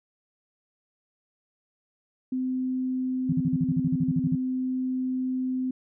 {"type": "tone", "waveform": "sine", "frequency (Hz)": 257, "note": "C4", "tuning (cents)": -31, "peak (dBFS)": -25, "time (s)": [2.32, 5.71], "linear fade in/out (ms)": 5}
{"type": "tone bursts", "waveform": "sine", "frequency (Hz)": 164.81, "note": "E3", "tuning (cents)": 0, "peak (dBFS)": -21, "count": 14, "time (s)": [3.29, 4.354], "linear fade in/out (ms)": 5, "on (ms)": 37, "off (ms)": 42}
{"effects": []}